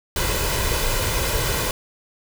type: noise with comb filter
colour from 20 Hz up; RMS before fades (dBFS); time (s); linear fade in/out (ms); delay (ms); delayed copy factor
pink; -22; 0.16-1.71; 2; 2; +0.6
effects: none